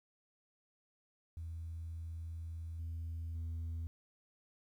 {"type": "tone with level steps", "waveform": "sine", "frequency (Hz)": 82.41, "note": "E2", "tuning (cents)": 0, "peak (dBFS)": [-40, -37, -35], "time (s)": [1.37, 3.87], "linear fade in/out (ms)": 0, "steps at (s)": [2.79, 3.35], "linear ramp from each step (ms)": 2, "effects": ["tanh soft clip ceiling -37 dBFS", "12-bit"]}